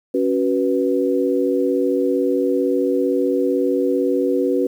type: tone cluster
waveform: sine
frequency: 277.1 / 372.7 / 490.5 Hz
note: C#4 / F#4 / B4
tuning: -1 / +13 / -12 cents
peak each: -20 dBFS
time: 0.14-4.67 s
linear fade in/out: 5 ms
effects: 8-bit